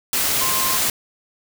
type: tone in noise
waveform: sine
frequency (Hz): 1053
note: C6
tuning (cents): +11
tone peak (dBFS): -25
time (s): 0.41-0.77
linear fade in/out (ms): 2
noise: white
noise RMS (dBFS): -20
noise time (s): 0.13-0.9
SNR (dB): -8
effects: none